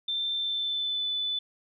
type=tone with pitch glide; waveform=sine; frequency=3564 to 3495 Hz; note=A7 to A7; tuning=+22 to -12 cents; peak=-27 dBFS; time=0.08-1.39 s; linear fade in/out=5 ms; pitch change=-34 cents; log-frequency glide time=0.34-1.08 s; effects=none